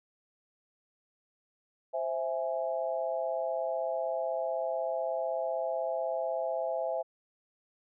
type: chord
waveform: sine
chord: C augmented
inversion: none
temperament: equal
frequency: 523.3 / 659.3 / 830.6 Hz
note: C5 / E5 / G#5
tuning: 0 / 0 / 0 cents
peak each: -34 / -32 / -38 dBFS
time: 1.93-7.03 s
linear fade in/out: 20 ms
effects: none

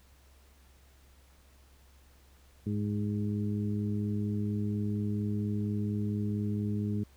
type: harmonic tone with a mistuned harmonic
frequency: 104.3 Hz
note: G#2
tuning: 8 cents sharp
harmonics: 1 / 2 / 3 / 4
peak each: -32 / -32 / -40 / -43 dBFS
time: 2.66-7.04 s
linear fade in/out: 10 ms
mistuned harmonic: 4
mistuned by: -19 cents
effects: added 67 Hz sine -58 dBFS peak until 7.16 s + pink hiss -64 dBFS RMS until 7.16 s

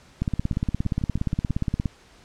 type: two click trains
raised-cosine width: 5 ms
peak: -22 / -11 dBFS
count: 7 / 29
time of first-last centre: 0.53-1.499 / 0.22-1.857 s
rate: 6.19 / 17.1 Hz
effects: pink hiss -53 dBFS RMS until 2.24 s + low-pass 7000 Hz 12 dB/octave

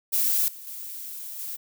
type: noise with level steps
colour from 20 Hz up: violet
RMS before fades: -23 / -42 / -37 / -34 dBFS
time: 0.12-1.57 s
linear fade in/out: 20 ms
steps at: 0.48 / 0.67 / 1.39 s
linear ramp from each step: 2 ms
effects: none

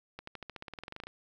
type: accelerating click train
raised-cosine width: 0.3 ms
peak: -26 dBFS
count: 17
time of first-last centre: 0.19-1.07 s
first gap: 84 ms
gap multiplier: 0.94
effects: 10-bit

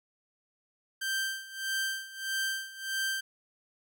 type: tone with tremolo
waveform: sawtooth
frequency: 1568 Hz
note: G6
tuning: in tune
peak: -25 dBFS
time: 1.01-3.21 s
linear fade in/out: 10 ms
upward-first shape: sine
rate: 1.6 Hz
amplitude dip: 85%
effects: none

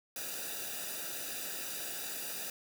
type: noise with comb filter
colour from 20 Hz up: white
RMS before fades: -40 dBFS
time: 0.16-2.5 s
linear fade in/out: 2 ms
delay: 0.93 ms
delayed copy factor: -0.8
effects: none

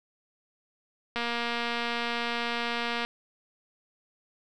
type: click train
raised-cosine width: 0.3 ms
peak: -15 dBFS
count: 447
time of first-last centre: 1.16-3.05 s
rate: 236 Hz
effects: none

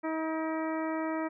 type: harmonic tone with a mistuned harmonic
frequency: 318.4 Hz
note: D#4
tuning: 40 cents sharp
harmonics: 1 / 2 / 3 / 4 / 5 / 6 / 7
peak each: -32 / -36 / -39 / -41 / -47 / -44 / -48 dBFS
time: 0.03-1.29 s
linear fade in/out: 20 ms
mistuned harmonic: 7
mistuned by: +61 cents
effects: none

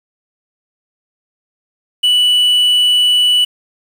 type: tone with quantisation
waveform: triangle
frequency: 2960 Hz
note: F#7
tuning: in tune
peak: -7 dBFS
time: 2.03-3.45 s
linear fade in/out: 10 ms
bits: 6
effects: none

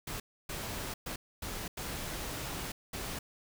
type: noise bursts at uneven times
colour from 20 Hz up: pink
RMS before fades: -39 dBFS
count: 6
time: 0.07-0.2 / 0.49-0.94 / 1.06-1.16 / 1.42-1.68 / 1.77-2.72 / 2.93-3.19 s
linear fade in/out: 5 ms
effects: none

